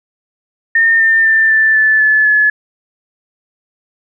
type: tone with pitch steps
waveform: sine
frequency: 1821 / 1802.2 / 1783.5 / 1765.1 / 1746.8 / 1728.8 / 1710.9 Hz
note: A#6 / A6 / A6 / A6 / A6 / A6 / A6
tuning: -41 / +41 / +23 / +5 / -13 / -31 / -49 cents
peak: -7 dBFS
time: 0.75-2.5 s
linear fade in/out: 5 ms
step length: 250 ms
effects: none